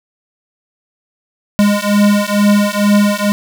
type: beating tone pair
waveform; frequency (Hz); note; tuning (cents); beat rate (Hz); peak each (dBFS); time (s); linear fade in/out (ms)
square; 204.2 / 206.4; G#3 / G#3; -29 / -10; 2.2; -13; 1.59-3.32; 0
effects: none